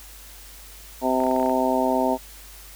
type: harmonic tone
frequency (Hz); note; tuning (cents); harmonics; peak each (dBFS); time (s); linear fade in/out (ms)
129.4; C3; -19; 2 / 3 / 4 / 5 / 6 / 7; -24 / -28 / -28 / -24 / -30 / -25; 1.01-2.18; 50
type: clicks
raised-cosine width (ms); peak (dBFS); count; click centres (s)
0.5; -23; 9; 1.203 / 1.237 / 1.267 / 1.312 / 1.363 / 1.399 / 1.429 / 1.461 / 1.496
effects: added 50 Hz sine -45 dBFS peak until 2.75 s + white hiss -45 dBFS RMS until 2.75 s